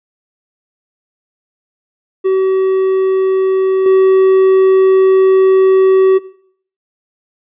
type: tone with level steps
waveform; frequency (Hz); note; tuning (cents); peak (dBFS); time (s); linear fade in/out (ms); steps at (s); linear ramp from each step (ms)
triangle; 380.3; F#4; +48; -7 / -3; 2.24-6.19; 20; 3.86; 2
effects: noise-tail reverb RT60 0.6 s tail -19 dB re dry + resampled to 8000 Hz